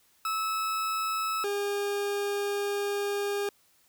40% pulse tone pair in turn, 1300 / 405.5 Hz, E6 / G#4, -24 / -41 cents, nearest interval octave + minor sixth, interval 2017 cents, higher first, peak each -27 dBFS, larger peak neither, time 0.25-1.44 / 1.44-3.49 s, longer second, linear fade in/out 2 ms, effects white hiss -65 dBFS RMS until 3.88 s

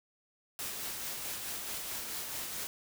white noise with tremolo, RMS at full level -38 dBFS, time 0.59-2.67 s, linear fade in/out 0 ms, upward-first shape sine, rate 4.6 Hz, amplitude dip 30%, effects none

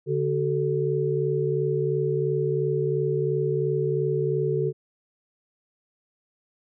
sine tone cluster, 143.6 / 376.8 / 439.7 Hz, D3 / F#4 / A4, -39 / +32 / -1 cents, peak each -26 dBFS, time 0.06-4.73 s, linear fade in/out 50 ms, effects none

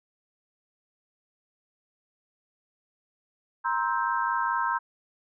sine chord, C dominant seventh, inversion third, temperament just, 941.9 / 1046.5 / 1308.1 / 1569.8 Hz, Bb5 / C6 / E6 / G6, +18 / 0 / -14 / +2 cents, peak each -28 / -29 / -32 / -31 dBFS, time 3.64-4.79 s, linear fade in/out 20 ms, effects none

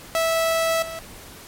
sawtooth tone with level steps, 655 Hz, E5, 11 cents flat, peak -15 / -27 dBFS, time 0.15-0.99 s, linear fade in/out 0 ms, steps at 0.82 s, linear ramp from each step 5 ms, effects pink hiss -42 dBFS RMS until 1.47 s + MP3 64 kbps

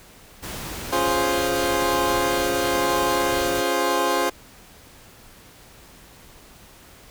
pink noise, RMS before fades -33 dBFS, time 0.42-3.62 s, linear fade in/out 20 ms
20% pulse chord, Db major seventh, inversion none, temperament equal, 277.2 / 349.2 / 415.3 / 523.3 Hz, Db4 / F4 / Ab4 / C5, 0 / 0 / 0 / 0 cents, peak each -24 / -20 / -22 / -19 dBFS, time 0.92-4.3 s, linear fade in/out 10 ms
effects pink hiss -48 dBFS RMS until 7.1 s

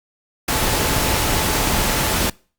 sine tone in noise, 870 Hz, A5, 20 cents flat, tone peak -30 dBFS, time 0.5-2.17 s, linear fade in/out 5 ms, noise pink, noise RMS -19 dBFS, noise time 0.48-2.3 s, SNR -14 dB, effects noise-tail reverb RT60 0.4 s tail -25 dB re dry + Opus 48 kbps

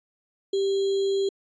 sine tone with sample-and-hold, 392 Hz, G4, in tune, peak -21 dBFS, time 0.53-1.29 s, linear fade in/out 5 ms, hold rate 3675 Hz, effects resampled to 16000 Hz

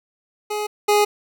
25% pulse tone pair in turn, 420 / 415.4 Hz, G#4 / G#4, +19 / 0 cents, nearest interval unison, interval 19 cents, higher first, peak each -19 / -10 dBFS, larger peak second, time 0.5-0.67 / 0.88-1.05 s, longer neither, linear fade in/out 10 ms, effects none

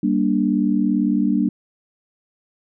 sine chord, G minor, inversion none, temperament just, 196 / 235.2 / 294 Hz, G3 / Bb3 / D4, 0 / +16 / +2 cents, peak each -20 dBFS, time 0.03-1.49 s, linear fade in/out 5 ms, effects none

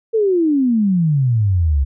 sine exponential sweep, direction down, 460 to 65.41 Hz, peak -12 dBFS, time 0.13-1.85 s, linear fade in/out 20 ms, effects none

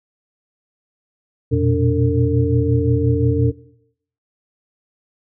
sine tone cluster, 86.4 / 117.7 / 123.4 / 289.4 / 452.3 Hz, F2 / A#2 / B2 / D4 / A4, -18 / +17 / -1 / -25 / +48 cents, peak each -20 dBFS, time 1.51-3.52 s, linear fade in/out 20 ms, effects noise-tail reverb RT60 0.7 s tail -18 dB re dry

